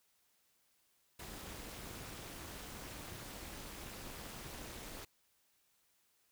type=noise with amplitude modulation; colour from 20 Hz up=pink; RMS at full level=-45 dBFS; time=1.19-5.05 s; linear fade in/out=5 ms; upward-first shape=sine; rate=258 Hz; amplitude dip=75%; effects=white hiss -75 dBFS RMS until 6.31 s